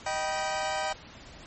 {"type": "chord", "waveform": "sawtooth", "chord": "Eb augmented", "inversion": "none", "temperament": "just", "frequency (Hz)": [622.3, 777.8, 972.3], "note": ["Eb5", "G5", "B5"], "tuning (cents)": [0, -14, -27], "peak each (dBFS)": [-29, -27, -32], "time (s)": [0.06, 0.93], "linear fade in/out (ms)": 5, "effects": ["pink hiss -48 dBFS RMS until 1.46 s", "MP3 32 kbps"]}